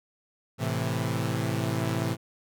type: chord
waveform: sawtooth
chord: A minor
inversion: none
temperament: equal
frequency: 110 / 130.81 / 164.81 Hz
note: A2 / C3 / E3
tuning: 0 / 0 / 0 cents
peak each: -26 / -27 / -28 dBFS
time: 0.58-2.17 s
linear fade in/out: 50 ms
effects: none